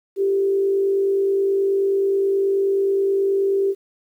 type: tone with frequency modulation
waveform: sine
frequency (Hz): 392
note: G4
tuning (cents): 0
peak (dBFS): -16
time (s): 0.16-3.75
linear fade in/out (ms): 50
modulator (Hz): 49.4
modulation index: 0.32
effects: 9-bit